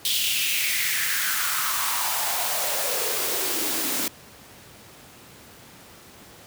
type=noise with high-pass filter sweep; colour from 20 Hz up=white; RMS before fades=-25 dBFS; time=0.05-4.08 s; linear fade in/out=2 ms; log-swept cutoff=3400 to 240 Hz; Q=3.9; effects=pink hiss -47 dBFS RMS until 6.46 s + high-pass 80 Hz 12 dB/octave